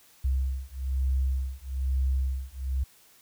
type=beating tone pair; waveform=sine; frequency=65.41 / 66.51 Hz; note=C2 / C2; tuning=0 / +29 cents; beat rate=1.1 Hz; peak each=-28 dBFS; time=0.24-2.84 s; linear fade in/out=10 ms; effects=white hiss -58 dBFS RMS until 3.21 s